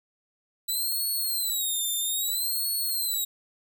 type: tone with vibrato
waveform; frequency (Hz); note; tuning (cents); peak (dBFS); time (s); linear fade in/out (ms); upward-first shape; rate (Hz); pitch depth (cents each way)
5% pulse; 3951; B7; 0; -19; 0.68-3.25; 10; sine; 0.61; 170
effects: none